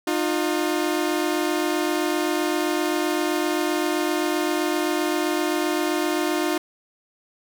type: tone pair together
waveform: sawtooth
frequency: 306.1 / 353.8 Hz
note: D#4 / F4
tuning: -28 / +23 cents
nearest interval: minor third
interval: 251 cents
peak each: -20 / -20 dBFS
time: 0.07-6.58 s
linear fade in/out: 5 ms
effects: none